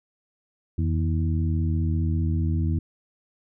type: harmonic tone with a mistuned harmonic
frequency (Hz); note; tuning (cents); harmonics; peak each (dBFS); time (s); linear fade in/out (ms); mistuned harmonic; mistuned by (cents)
80.3; E2; -45; 1 / 2 / 3 / 4; -22 / -28 / -32 / -34; 0.78-2.79; 5; 1; +110
effects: none